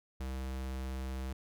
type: tone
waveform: square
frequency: 65.41 Hz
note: C2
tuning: in tune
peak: -37 dBFS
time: 0.2-1.33 s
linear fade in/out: 5 ms
effects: none